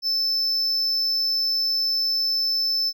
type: tone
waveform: triangle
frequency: 5274 Hz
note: E8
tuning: in tune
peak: -19 dBFS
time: 0.02-2.93 s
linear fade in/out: 50 ms
effects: none